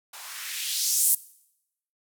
violet noise with band-pass filter sweep, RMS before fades -27 dBFS, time 0.13-1.15 s, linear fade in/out 5 ms, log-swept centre 750 to 11000 Hz, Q 1.7, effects noise-tail reverb RT60 0.8 s tail -21 dB re dry

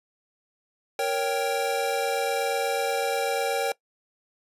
square chord, G diminished, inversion first, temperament equal, 466.2 / 554.4 / 784 Hz, Bb4 / Db5 / G5, 0 / 0 / 0 cents, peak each -29 dBFS, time 0.99-3.72 s, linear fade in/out 2 ms, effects noise-tail reverb RT60 0.1 s tail -21 dB re dry + resampled to 32000 Hz

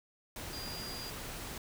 sine tone in noise, 4819 Hz, D8, 44 cents sharp, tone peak -43 dBFS, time 0.53-1.1 s, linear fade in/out 2 ms, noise pink, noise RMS -43 dBFS, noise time 0.36-1.58 s, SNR -3 dB, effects none

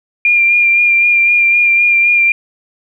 sine tone with vibrato, 2397 Hz, D7, 35 cents sharp, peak -7 dBFS, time 0.25-2.32 s, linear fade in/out 2 ms, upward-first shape sine, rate 3.9 Hz, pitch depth 22 cents each way, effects 8-bit

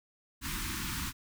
pink band-stop noise, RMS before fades -36 dBFS, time 0.41-1.13 s, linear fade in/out 50 ms, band 350 to 920 Hz, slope 96 dB/octave, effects none

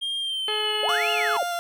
triangle tone with pitch glide, 3212 to 2962 Hz, G7 to F#7, +41 to +1 cents, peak -24 dBFS, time 0.01-0.97 s, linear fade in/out 20 ms, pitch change -140 cents, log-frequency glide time 0.19-0.72 s
harmonic tone, 426 Hz, G#4, 44 cents sharp, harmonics 1 / 2 / 3 / 4 / 5 / 6 / 7 / 8 / 10, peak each -30 / -33 / -35 / -36 / -37 / -38 / -38 / -39 / -40 dBFS, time 0.48-1.37 s, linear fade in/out 2 ms
sine linear two-way sweep, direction up then down, 498.4 to 2960 to 498.4 Hz, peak -24 dBFS, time 0.83-1.43 s, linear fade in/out 2 ms, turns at 1.11 s
30% pulse tone with vibrato, 696 Hz, F5, 6 cents flat, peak -23 dBFS, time 0.89-1.59 s, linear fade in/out 0 ms, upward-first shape square, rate 4 Hz, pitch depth 11 cents each way
effects none

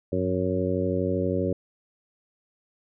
harmonic tone with a mistuned harmonic, 92.5 Hz, F#2, in tune, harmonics 1 / 2 / 3 / 4 / 5 / 6, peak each -30 / -30 / -30 / -30 / -30 / -30 dBFS, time 0.12-1.53 s, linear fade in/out 5 ms, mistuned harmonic 1, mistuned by +62 cents, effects none

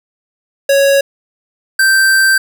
square tone pair in turn, 554.4 / 1563.1 Hz, C#5 / G6, 0 / -5 cents, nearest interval octave + tritone, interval 1795 cents, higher second, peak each -8 dBFS, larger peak neither, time 0.69-1.01 / 1.79-2.38 s, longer second, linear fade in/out 5 ms, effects none

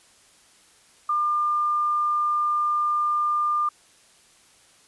sine tone, 1200 Hz, D6, 37 cents sharp, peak -20 dBFS, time 1.09-3.69 s, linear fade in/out 5 ms, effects white hiss -56 dBFS RMS until 4.87 s + resampled to 24000 Hz

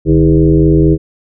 sine tone with frequency modulation, 235.3 Hz, A#3, 16 cents sharp, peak -5 dBFS, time 0.05-0.98 s, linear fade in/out 50 ms, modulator 84.3 Hz, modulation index 2.2, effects none

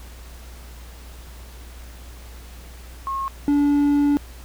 sine / triangle tone pair in turn, 1082 / 288.2 Hz, C#6 / D4, -42 / -33 cents, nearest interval octave + major seventh, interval 2291 cents, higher first, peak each -23 / -13 dBFS, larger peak second, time 3.07-3.28 / 3.48-4.17 s, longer second, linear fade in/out 0 ms, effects added 60 Hz sine -38 dBFS peak until 4.44 s + pink hiss -46 dBFS RMS until 4.44 s

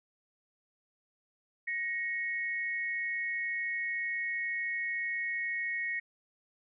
sine tone pair together, 1882 / 2195 Hz, A#6 / C#7, +16 / -18 cents, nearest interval minor third, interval 266 cents, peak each -33 / -36 dBFS, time 1.67-6 s, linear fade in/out 10 ms, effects none

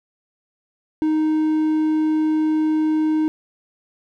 triangle tone, 311.1 Hz, D#4, in tune, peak -14 dBFS, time 1.02-3.28 s, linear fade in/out 0 ms, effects none

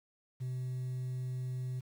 sine tone, 127.4 Hz, C3, 46 cents flat, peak -32 dBFS, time 0.4-1.81 s, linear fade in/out 20 ms, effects tanh soft clip ceiling -34 dBFS + 10-bit

